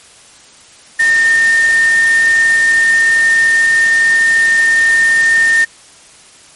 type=tone in noise; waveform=sine; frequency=1821 Hz; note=A#6; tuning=41 cents flat; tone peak=-7 dBFS; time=0.99-5.65 s; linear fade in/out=10 ms; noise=white; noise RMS=-23 dBFS; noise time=0.99-5.65 s; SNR=+13 dB; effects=white hiss -41 dBFS RMS until 6.55 s + MP3 48 kbps